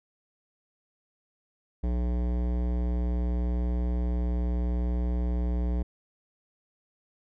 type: tone with hard clipping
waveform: sine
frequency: 60.4 Hz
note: B1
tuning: 38 cents flat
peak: -27 dBFS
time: 1.83-5.83 s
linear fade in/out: 10 ms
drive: 17 dB
effects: none